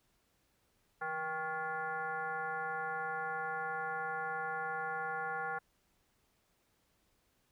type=tone with frequency modulation; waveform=sine; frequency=1100 Hz; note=C#6; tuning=14 cents flat; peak=-35 dBFS; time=1.01-5.59 s; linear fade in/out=10 ms; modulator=311 Hz; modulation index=1.8; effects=pink hiss -75 dBFS RMS until 7.51 s